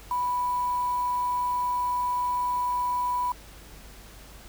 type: tone with quantisation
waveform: sine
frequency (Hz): 987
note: B5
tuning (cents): -1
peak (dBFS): -24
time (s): 0.11-3.32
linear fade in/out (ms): 2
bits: 7
effects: added 50 Hz sine -48 dBFS peak until 4.48 s + pink hiss -49 dBFS RMS until 4.48 s